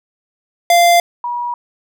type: tone pair in turn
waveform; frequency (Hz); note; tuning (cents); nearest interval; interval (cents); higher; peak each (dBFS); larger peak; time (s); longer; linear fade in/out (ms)
square / sine; 693 / 963.4; F5 / B5; -14 / -43; tritone; 571; second; -8 / -18; first; 0.7-1 / 1.24-1.54; neither; 2
effects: none